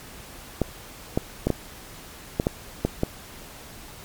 clicks, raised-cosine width 2 ms, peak -7 dBFS, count 8, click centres 0.617 / 1.175 / 1.47 / 1.503 / 2.399 / 2.469 / 2.85 / 3.034 s, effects pink hiss -43 dBFS RMS until 4.04 s + MP3 96 kbps

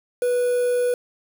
triangle tone with quantisation, 491.2 Hz, B4, 9 cents flat, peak -16 dBFS, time 0.22-0.94 s, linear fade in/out 2 ms, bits 6, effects none

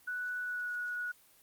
sine tone with pitch glide, 1480 to 1461.3 Hz, F#6 to F#6, 0 to -22 cents, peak -34 dBFS, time 0.07-1.12 s, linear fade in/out 10 ms, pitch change -22 cents, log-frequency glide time 0.41-0.74 s, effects white hiss -63 dBFS RMS until 1.42 s + Opus 32 kbps

